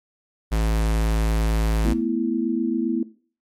square tone, 54.5 Hz, A1, 16 cents flat, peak -19 dBFS, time 0.51-1.94 s, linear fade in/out 20 ms
sine chord, A suspended second, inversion none, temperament just, 220 / 247.5 / 330 Hz, A3 / B3 / E4, 0 / +4 / +2 cents, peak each -27 / -24 / -24 dBFS, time 1.85-3.03 s, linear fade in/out 2 ms
effects noise-tail reverb RT60 0.4 s tail -17 dB re dry + MP3 64 kbps

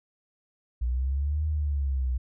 sine linear two-way sweep, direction up then down, 58.7 to 77.78 to 61.5 Hz, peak -24 dBFS, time 0.81-2.18 s, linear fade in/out 10 ms, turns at 1.46 s, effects none

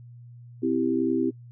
sine chord, C major, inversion none, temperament equal with one note detuned, 259.1 / 329.6 / 392 Hz, C4 / E4 / G4, -17 / 0 / 0 cents, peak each -25 / -25 / -28 dBFS, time 0.62-1.31 s, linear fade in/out 20 ms, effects noise-tail reverb RT60 0.1 s tail -20 dB re dry + added 120 Hz sine -43 dBFS peak until 1.51 s

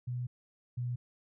sine tone pair in turn, 123.47 / 122.48 Hz, B2 / B2, 0 / -14 cents, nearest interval unison, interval 14 cents, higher first, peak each -33 / -32 dBFS, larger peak second, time 0.07-0.27 / 0.77-0.96 s, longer first, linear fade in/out 10 ms, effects none

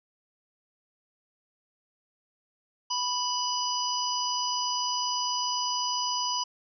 harmonic tone, 987.8 Hz, B5, in tune, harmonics 1 / 3 / 5 / 6, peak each -30 / -35 / -31 / -35 dBFS, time 2.9-6.44 s, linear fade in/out 10 ms, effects none

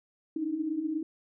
sine tone cluster, 289.2 / 301 / 317.3 Hz, D4 / D4 / D#4, -27 / +43 / +34 cents, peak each -37 / -38 / -30 dBFS, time 0.36-1.03 s, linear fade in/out 5 ms, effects none

